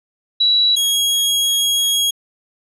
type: tone pair in turn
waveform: sine / sawtooth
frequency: 3918 / 3301 Hz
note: B7 / G#7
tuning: -15 / -11 cents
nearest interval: minor third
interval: 296 cents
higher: first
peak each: -11 dBFS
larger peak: neither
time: 0.4-0.76 / 0.76-2.11 s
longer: second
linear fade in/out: 10 ms
effects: resampled to 32000 Hz